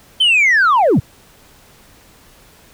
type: linear sweep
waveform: sine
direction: down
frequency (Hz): 3136 to 81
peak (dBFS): -7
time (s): 0.2-1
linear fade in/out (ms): 10
effects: tanh soft clip ceiling -7 dBFS + pink hiss -47 dBFS RMS until 2.73 s